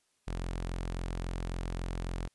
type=tone; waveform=sawtooth; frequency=43.65 Hz; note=F1; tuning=in tune; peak=-30 dBFS; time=0.27-2.28 s; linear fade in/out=10 ms; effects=white hiss -74 dBFS RMS until 2.34 s + resampled to 24000 Hz